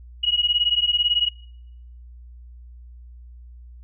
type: beating tone pair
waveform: sine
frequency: 2892 / 2910 Hz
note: F#7 / F#7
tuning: -40 / -29 cents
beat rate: 18 Hz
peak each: -21 dBFS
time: 0.23-1.29 s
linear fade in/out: 10 ms
effects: noise-tail reverb RT60 0.8 s tail -25 dB re dry + added 60 Hz sine -40 dBFS peak until 3.83 s

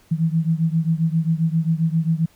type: beating tone pair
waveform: sine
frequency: 160.2 / 167.7 Hz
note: E3 / E3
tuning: -49 / +30 cents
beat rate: 7.5 Hz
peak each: -19 / -21 dBFS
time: 0.11-2.26 s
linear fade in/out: 10 ms
effects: pink hiss -56 dBFS RMS until 2.35 s

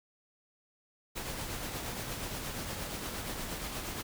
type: noise with tremolo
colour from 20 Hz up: pink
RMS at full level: -37 dBFS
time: 1.15-4.03 s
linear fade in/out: 20 ms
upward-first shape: triangle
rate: 8.5 Hz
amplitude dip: 40%
effects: none

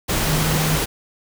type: tone in noise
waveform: sine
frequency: 155.56 Hz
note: D#3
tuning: in tune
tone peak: -20 dBFS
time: 0.25-0.79 s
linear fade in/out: 20 ms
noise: pink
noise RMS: -21 dBFS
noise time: 0.08-0.86 s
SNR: -2 dB
effects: none

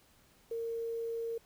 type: tone with quantisation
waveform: sine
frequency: 460 Hz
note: A#4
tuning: 23 cents flat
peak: -34 dBFS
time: 0.51-1.38 s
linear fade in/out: 5 ms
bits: 10
effects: pink hiss -65 dBFS RMS until 1.45 s

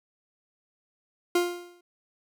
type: tone with exponential decay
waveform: 40% pulse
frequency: 351.3 Hz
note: F4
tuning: 10 cents sharp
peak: -18 dBFS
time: 1.35-1.81 s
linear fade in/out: 5 ms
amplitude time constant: 100 ms
effects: none

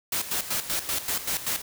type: noise with tremolo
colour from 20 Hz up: white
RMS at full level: -27 dBFS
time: 0.12-1.62 s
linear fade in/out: 5 ms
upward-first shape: square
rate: 5.2 Hz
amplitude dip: 70%
effects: none

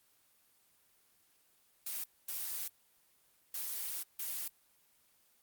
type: noise bursts at uneven times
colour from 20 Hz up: blue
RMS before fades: -39 dBFS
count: 4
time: 1.86-2.04 / 2.28-2.68 / 3.54-4.03 / 4.19-4.48 s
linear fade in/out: 5 ms
effects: white hiss -70 dBFS RMS until 5.42 s + Opus 24 kbps

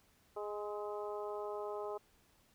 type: harmonic tone with a mistuned harmonic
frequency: 207.6 Hz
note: G#3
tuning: in tune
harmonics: 2 / 3 / 4 / 5 / 6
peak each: -41 / -45 / -47 / -49 / -51 dBFS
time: 0.36-1.98 s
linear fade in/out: 10 ms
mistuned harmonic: 6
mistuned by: +27 cents
effects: pink hiss -70 dBFS RMS until 2.54 s

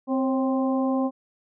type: harmonic tone with a mistuned harmonic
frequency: 261.6 Hz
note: C4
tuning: in tune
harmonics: 1 / 2 / 3 / 4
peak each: -22 / -28 / -32 / -34 dBFS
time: 0.07-1.11 s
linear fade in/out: 50 ms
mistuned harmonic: 2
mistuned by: +51 cents
effects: none

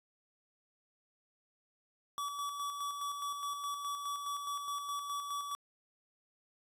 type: tone with tremolo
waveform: square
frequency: 1145 Hz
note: D6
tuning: 44 cents flat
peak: -36 dBFS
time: 2.18-5.55 s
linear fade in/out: 0 ms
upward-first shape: square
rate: 4.8 Hz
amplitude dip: 40%
effects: resampled to 32000 Hz + 13-bit

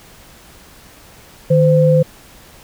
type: tone pair together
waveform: sine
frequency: 154.32 / 514 Hz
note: D#3 / C5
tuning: -14 / -31 cents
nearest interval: octave + major sixth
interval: 2083 cents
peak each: -11 dBFS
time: 1.5-2.03 s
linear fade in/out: 10 ms
effects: pink hiss -43 dBFS RMS until 2.63 s

